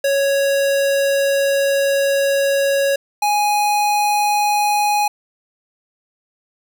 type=tone pair in turn; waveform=square; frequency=554.4 / 830.7 Hz; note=C#5 / G#5; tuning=0 / 0 cents; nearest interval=perfect fifth; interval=700 cents; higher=second; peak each=-15 dBFS; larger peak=neither; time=0.04-2.96 / 3.22-5.08 s; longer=first; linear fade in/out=5 ms; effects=none